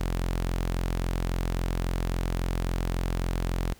sawtooth tone, 43.65 Hz, F1, in tune, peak -22 dBFS, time 0-3.74 s, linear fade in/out 10 ms, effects pink hiss -56 dBFS RMS until 3.79 s

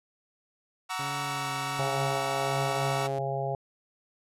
sawtooth chord, F# dominant seventh, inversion none, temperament equal with one note detuned, 740 / 932.3 / 1132 / 1318.5 Hz, F#5 / A#5 / C#6 / E6, 0 / 0 / +36 / 0 cents, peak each -33 dBFS, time 0.89-3.08 s, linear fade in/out 20 ms
sawtooth tone with vibrato, 138.8 Hz, C#3, 3 cents sharp, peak -33 dBFS, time 0.99-3.19 s, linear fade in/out 5 ms, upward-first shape sine, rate 1.3 Hz, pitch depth 25 cents each way
harmonic tone, 136.5 Hz, C#3, 26 cents flat, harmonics 1 / 3 / 4 / 5 / 6, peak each -33 / -36 / -35 / -33 / -36 dBFS, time 1.79-3.55 s, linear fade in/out 2 ms
effects low-pass 11000 Hz 12 dB/octave

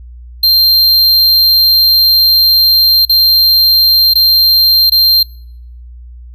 square tone with dropouts, 4171 Hz, C8, 6 cents flat, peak -6 dBFS, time 0.43-5.23 s, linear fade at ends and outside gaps 5 ms, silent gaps 3.052-3.094 / 4.137-4.154 / 4.898-4.919 s, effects noise-tail reverb RT60 0.7 s tail -26 dB re dry + added 60 Hz sine -29 dBFS peak until 6.34 s

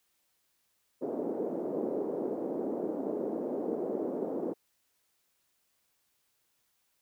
white band-pass noise, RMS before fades -34 dBFS, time 1.01-4.54 s, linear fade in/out 20 ms, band 250 to 500 Hz, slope 24 dB/octave, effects white hiss -75 dBFS RMS until 7.01 s

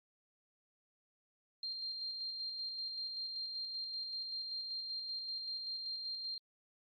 sine tone with tremolo, 4186 Hz, C8, in tune, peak -38 dBFS, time 1.63-6.38 s, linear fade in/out 2 ms, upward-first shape square, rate 5.2 Hz, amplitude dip 30%, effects Opus 48 kbps

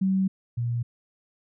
sine tone pair in turn, 190.8 / 119 Hz, G3 / A#2, -47 / +36 cents, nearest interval minor sixth, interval 817 cents, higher first, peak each -20 / -24 dBFS, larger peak first, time 0.01-0.28 / 0.57-0.83 s, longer first, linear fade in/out 10 ms, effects none

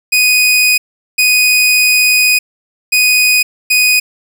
sawtooth tone bursts at uneven times, 2489 Hz, D#7, in tune, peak -4 dBFS, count 4, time 0.12-0.78 / 1.18-2.39 / 2.92-3.43 / 3.7-4 s, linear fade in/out 10 ms, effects none

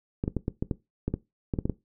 clicks, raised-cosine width 3 ms, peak -14 dBFS, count 12, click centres 0.239 / 0.279 / 0.367 / 0.481 / 0.625 / 0.712 / 1.08 / 1.14 / 1.538 / 1.588 / 1.655 / 1.697 s, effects noise-tail reverb RT60 0.2 s tail -18 dB re dry

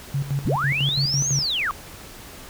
sine tone with tremolo, 139.1 Hz, C#3, 6 cents sharp, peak -20 dBFS, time 0.14-1.43 s, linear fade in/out 5 ms, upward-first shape square, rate 6 Hz, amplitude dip 75%
sine linear two-way sweep, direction up then down, 38.65 to 6660 to 1044 Hz, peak -21 dBFS, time 0.45-1.71 s, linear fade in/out 0 ms, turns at 1.3 s
effects pink hiss -41 dBFS RMS until 2.49 s

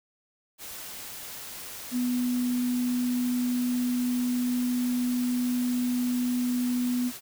sine tone in noise, 246.9 Hz, B3, in tune, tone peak -24 dBFS, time 1.91-7.12 s, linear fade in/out 50 ms, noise white, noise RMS -40 dBFS, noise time 0.58-7.21 s, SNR +13 dB, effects none

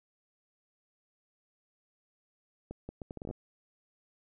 accelerating click train, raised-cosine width 2 ms, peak -27 dBFS, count 11, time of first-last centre 2.71-3.31 s, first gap 180 ms, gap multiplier 0.71, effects none

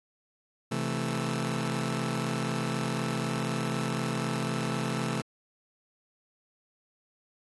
sawtooth chord, A minor, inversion first, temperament just, 132 / 165 / 220 Hz, C3 / E3 / A3, +16 / +2 / 0 cents, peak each -29 / -30 / -29 dBFS, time 0.71-5.22 s, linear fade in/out 10 ms, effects AAC 32 kbps

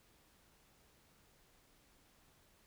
silence, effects pink hiss -69 dBFS RMS until 2.66 s

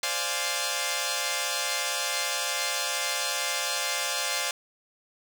5% pulse chord, D half-diminished seventh, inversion third, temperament equal with one note detuned, 523.3 / 587.3 / 698.5 / 836.9 Hz, C5 / D5 / F5 / Ab5, 0 / 0 / 0 / +13 cents, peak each -21 dBFS, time 0.03-4.51 s, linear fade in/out 2 ms, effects none

